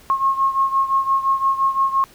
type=beating tone pair; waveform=sine; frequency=1080 / 1085.8 Hz; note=C#6 / C#6; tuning=-45 / -36 cents; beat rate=5.8 Hz; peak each=-17 / -21 dBFS; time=0.1-2.04 s; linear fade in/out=0 ms; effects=pink hiss -48 dBFS RMS until 2.14 s